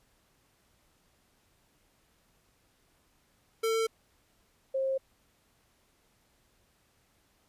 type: tone pair in turn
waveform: square / sine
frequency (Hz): 448.6 / 533.5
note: A4 / C5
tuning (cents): +34 / +34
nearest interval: minor third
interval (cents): 300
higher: second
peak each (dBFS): -27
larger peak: neither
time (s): 3.63-3.87 / 4.74-4.98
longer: neither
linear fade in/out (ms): 10
effects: pink hiss -69 dBFS RMS until 7.48 s + resampled to 32000 Hz

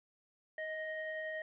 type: ring-modulated tone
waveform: triangle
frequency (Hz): 622.3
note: D#5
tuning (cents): 0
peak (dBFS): -33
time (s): 0.58-1.42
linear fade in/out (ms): 2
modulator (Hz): 1250
effects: resampled to 8000 Hz + 12-bit

